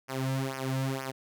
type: tone with flanger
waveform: sawtooth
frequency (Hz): 133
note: C3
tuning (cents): +29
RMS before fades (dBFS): -32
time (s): 0.08-1.12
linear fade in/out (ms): 20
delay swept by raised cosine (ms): 0.25 to 2.75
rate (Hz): 2.1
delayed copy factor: -0.95
effects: none